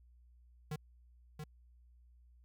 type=tone with echo; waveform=square; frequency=152.1 Hz; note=D#3; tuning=39 cents flat; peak=-38 dBFS; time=0.71-0.76 s; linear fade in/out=5 ms; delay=680 ms; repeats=1; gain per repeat=-5 dB; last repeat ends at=1.44 s; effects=added 60 Hz sine -60 dBFS peak until 2.44 s